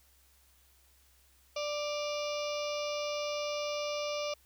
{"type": "harmonic tone with a mistuned harmonic", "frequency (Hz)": 590, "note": "D5", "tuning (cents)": 8, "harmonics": [1, 2, 4, 5, 6, 7, 8, 9, 10], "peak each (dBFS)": [-34, -42, -43, -45, -47, -51, -48, -47, -48], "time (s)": [1.56, 4.34], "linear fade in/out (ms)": 5, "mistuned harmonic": 5, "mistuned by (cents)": -63, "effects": ["added 65 Hz sine -66 dBFS peak until 4.45 s", "white hiss -66 dBFS RMS until 4.45 s"]}